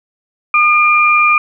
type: tone pair together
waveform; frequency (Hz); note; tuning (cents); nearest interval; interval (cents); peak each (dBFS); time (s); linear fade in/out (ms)
sine; 1217 / 2392; D#6 / D7; -39 / +31; octave; 1170; -10; 0.54-1.38; 2
effects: none